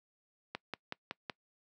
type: click train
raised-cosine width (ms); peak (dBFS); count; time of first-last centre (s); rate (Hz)
0.3; -21; 5; 0.55-1.298; 5.35
effects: noise-tail reverb RT60 0.1 s tail -24 dB re dry + high-pass 150 Hz 12 dB/octave